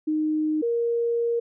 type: tone pair in turn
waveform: sine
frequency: 308.7 / 468.7 Hz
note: D#4 / A#4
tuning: -14 / +9 cents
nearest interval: perfect fifth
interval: 723 cents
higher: second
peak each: -21 dBFS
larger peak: neither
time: 0.07-0.62 / 0.62-1.4 s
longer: second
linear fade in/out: 10 ms
effects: none